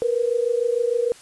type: tone pair together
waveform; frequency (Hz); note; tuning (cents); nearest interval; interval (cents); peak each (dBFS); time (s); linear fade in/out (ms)
sine; 466.2 / 492.8; A#4 / B4; 0 / -4; minor second; 96; -21 / -22; 0.02-1.12; 0
effects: white hiss -47 dBFS RMS until 1.21 s + resampled to 24000 Hz